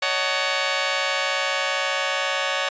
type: chord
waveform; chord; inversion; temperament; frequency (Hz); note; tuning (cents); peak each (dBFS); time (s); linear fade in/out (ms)
10% pulse; D# half-diminished seventh; third; just; 560 / 622.3 / 746.7 / 896; C#5 / D#5 / F#5 / A5; +18 / 0 / +16 / +31; -16 / -21 / -20 / -22; 0.02-2.69; 5
effects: resampled to 16000 Hz